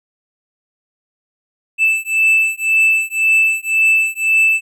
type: beating tone pair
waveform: triangle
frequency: 2637 / 2638.9 Hz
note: E7 / E7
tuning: 0 / +1 cents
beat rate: 1.9 Hz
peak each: -13 dBFS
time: 1.78-4.61 s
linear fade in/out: 50 ms
effects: none